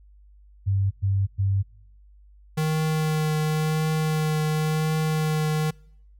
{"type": "tone bursts", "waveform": "sine", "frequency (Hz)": 98, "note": "G2", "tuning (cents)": 0, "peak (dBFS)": -19, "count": 3, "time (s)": [0.66, 1.63], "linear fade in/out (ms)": 20, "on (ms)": 250, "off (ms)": 110}
{"type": "tone with vibrato", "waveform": "square", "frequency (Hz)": 155.56, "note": "D#3", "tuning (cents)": 0, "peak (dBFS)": -22, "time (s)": [2.57, 5.71], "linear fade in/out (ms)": 10, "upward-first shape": "triangle", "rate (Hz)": 0.94, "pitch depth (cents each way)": 16}
{"effects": ["noise-tail reverb RT60 0.7 s tail -26 dB re dry", "added 50 Hz sine -49 dBFS peak until 6.19 s"]}